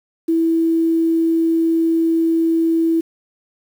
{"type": "tone with quantisation", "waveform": "sine", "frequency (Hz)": 328.5, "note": "E4", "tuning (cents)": -6, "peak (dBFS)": -13, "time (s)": [0.28, 3.01], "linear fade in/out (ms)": 10, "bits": 7, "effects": []}